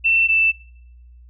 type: tone pair in turn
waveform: sine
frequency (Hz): 2685 / 2654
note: E7 / E7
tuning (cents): +31 / +11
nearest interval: unison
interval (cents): 20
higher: first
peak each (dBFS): -13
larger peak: neither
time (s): 0.04-0.28 / 0.28-0.52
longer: neither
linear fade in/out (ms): 20
effects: noise-tail reverb RT60 0.9 s tail -25 dB re dry + added 60 Hz sine -42 dBFS peak until 1.29 s